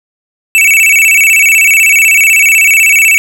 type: tone with vibrato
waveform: square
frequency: 2445 Hz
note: D#7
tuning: 31 cents flat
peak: -4 dBFS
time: 0.55-3.18 s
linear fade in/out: 0 ms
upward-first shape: square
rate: 16 Hz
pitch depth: 140 cents each way
effects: none

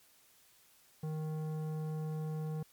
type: tone with tanh clipping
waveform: sine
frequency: 155.7 Hz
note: D#3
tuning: 2 cents sharp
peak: -37 dBFS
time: 1.03-2.63 s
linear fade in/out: 5 ms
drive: 13 dB
effects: white hiss -65 dBFS RMS until 2.72 s + MP3 96 kbps

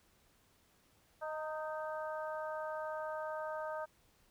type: harmonic tone with a mistuned harmonic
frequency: 311.1 Hz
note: D#4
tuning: in tune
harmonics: 2 / 3 / 4 / 5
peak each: -40 / -44 / -46 / -48 dBFS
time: 1.21-3.86 s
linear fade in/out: 20 ms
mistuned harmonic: 3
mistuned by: -23 cents
effects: pink hiss -70 dBFS RMS until 4.3 s

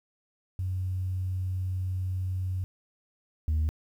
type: tone pair in turn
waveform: sine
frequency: 92.7 / 77.99 Hz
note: F#2 / D#2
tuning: +4 / +5 cents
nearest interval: minor third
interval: 299 cents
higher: first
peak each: -27 / -21 dBFS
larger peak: second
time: 0.59-2.64 / 3.48-3.69 s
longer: first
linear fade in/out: 0 ms
effects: tanh soft clip ceiling -22 dBFS + 10-bit

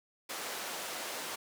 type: band-pass noise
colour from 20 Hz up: pink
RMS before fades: -40 dBFS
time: 0.29-1.36 s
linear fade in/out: 10 ms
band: 470 to 15000 Hz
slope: 12 dB/octave
effects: none

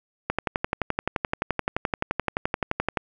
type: click train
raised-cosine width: 0.5 ms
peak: -8 dBFS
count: 32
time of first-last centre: 0.3-2.972 s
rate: 11.6 Hz
effects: none

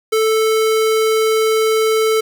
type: tone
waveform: square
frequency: 440 Hz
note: A4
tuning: in tune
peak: -13 dBFS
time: 0.12-2.21 s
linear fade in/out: 10 ms
effects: 7-bit

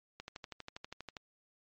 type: click train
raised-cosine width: 0.2 ms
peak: -26 dBFS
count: 13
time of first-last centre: 0.2-1.168 s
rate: 12.4 Hz
effects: low-pass 6000 Hz 12 dB/octave + MP3 48 kbps

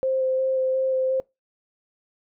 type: tone with vibrato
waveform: sine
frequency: 523.3 Hz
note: C5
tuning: in tune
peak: -20 dBFS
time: 0.03-1.2 s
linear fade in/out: 0 ms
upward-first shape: square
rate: 2.8 Hz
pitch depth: 9 cents each way
effects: noise-tail reverb RT60 0.2 s tail -23 dB re dry

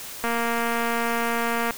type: click train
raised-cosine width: 0.5 ms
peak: -11 dBFS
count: 343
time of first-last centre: 0.24-1.708 s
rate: 233 Hz
effects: white hiss -37 dBFS RMS until 1.77 s

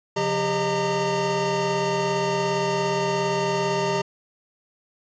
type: tone cluster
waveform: square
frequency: 138.7 / 178.7 / 398.7 / 615 / 918 Hz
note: C#3 / F3 / G4 / D#5 / A#5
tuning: +1 / +40 / +29 / -20 / -27 cents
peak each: -33 / -32 / -26 / -29 / -28 dBFS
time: 0.16-4.02 s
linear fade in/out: 10 ms
effects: resampled to 16000 Hz

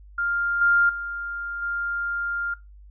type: tone with level steps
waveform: sine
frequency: 1400 Hz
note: F6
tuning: 4 cents sharp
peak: -22 / -16 / -29 / -25 dBFS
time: 0.18-2.54 s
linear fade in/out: 5 ms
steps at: 0.61 / 0.89 / 1.62 s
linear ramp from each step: 5 ms
effects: noise-tail reverb RT60 0.2 s tail -19 dB re dry + added 50 Hz sine -44 dBFS peak until 2.9 s

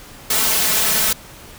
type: noise with comb filter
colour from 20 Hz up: white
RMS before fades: -17 dBFS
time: 0.3-1.13 s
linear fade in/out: 5 ms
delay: 4.6 ms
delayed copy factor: +0.75
effects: pink hiss -40 dBFS RMS until 1.58 s

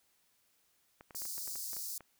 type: clicks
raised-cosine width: 0.5 ms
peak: -36 dBFS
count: 11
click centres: 1.009 / 1.108 / 1.148 / 1.219 / 1.254 / 1.38 / 1.476 / 1.557 / 1.732 / 1.767 / 2.007 s
type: high-pass noise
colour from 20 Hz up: white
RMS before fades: -41 dBFS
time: 1.15-1.98 s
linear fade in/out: 2 ms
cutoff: 4500 Hz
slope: 48 dB/octave
effects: white hiss -73 dBFS RMS until 2.19 s

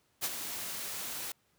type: noise with ADSR envelope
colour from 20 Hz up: white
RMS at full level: -31 dBFS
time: 0.21-1.32 s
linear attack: 35 ms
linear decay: 40 ms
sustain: -8 dB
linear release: 3 ms
effects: pink hiss -72 dBFS RMS until 1.58 s + high-pass 80 Hz 12 dB/octave

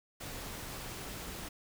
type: noise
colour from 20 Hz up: pink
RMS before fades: -43 dBFS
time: 0.2-1.49 s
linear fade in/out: 10 ms
effects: none

